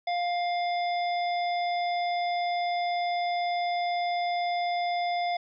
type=harmonic tone with a mistuned harmonic; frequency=702 Hz; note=F5; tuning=9 cents sharp; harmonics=1 / 3 / 5 / 7; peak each=-26 / -36 / -40 / -43 dBFS; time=0.07-5.37 s; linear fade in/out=5 ms; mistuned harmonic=7; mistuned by=+41 cents; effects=none